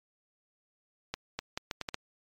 accelerating click train, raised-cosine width 0.2 ms, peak -16 dBFS, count 7, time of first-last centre 1.14-1.944 s, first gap 250 ms, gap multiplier 0.74, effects MP3 96 kbps

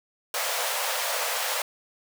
pink high-pass noise, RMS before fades -28 dBFS, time 0.34-1.62 s, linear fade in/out 2 ms, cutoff 480 Hz, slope 96 dB/octave, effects none

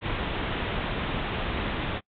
pink low-pass noise, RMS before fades -30 dBFS, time 0.01-2.01 s, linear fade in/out 50 ms, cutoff 3700 Hz, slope 96 dB/octave, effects noise-tail reverb RT60 0.1 s tail -24 dB re dry

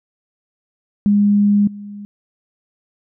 sine tone with level steps, 204.5 Hz, G#3, 26 cents flat, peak -10 / -29 dBFS, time 1.06-2.05 s, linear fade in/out 0 ms, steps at 1.67 s, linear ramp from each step 5 ms, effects none

